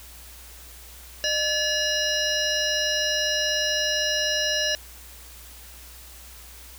harmonic tone with a mistuned harmonic, 572 Hz, D5, 46 cents flat, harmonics 1 / 3 / 5 / 7 / 9 / 10, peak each -29 / -28 / -28 / -31 / -29 / -30 dBFS, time 1.24-4.75 s, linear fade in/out 0 ms, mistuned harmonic 1, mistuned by +110 cents, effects added 60 Hz sine -46 dBFS peak until 6.78 s + white hiss -46 dBFS RMS until 6.78 s

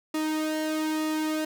sawtooth tone with flanger, 311.1 Hz, D#4, in tune, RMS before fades -28 dBFS, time 0.14-1.45 s, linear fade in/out 5 ms, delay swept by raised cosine 1.3 to 2.4 ms, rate 1.1 Hz, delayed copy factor -0.65, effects none

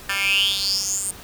10% pulse tone with high-pass filter sweep, 196.8 Hz, G3, 7 cents sharp, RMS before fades -22 dBFS, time 0.09-1.11 s, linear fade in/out 5 ms, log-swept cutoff 1800 to 9000 Hz, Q 9.2, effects pink hiss -41 dBFS RMS until 1.23 s

